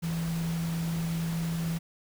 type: tone in noise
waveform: sine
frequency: 165.8 Hz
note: E3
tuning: 10 cents sharp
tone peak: -28 dBFS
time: 0.02-1.79 s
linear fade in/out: 20 ms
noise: pink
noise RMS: -41 dBFS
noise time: 0.02-1.79 s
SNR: +10 dB
effects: none